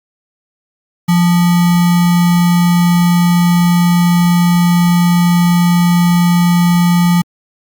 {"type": "tone with sample-and-hold", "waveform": "sine", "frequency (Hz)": 174.2, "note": "F3", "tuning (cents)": -4, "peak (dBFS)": -7, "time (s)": [1.08, 7.22], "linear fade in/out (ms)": 10, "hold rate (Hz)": 1050, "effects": ["Opus 48 kbps"]}